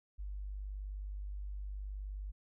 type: tone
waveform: sine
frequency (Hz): 49.6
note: G1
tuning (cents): +21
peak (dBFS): -39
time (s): 0.18-2.32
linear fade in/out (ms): 20
effects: none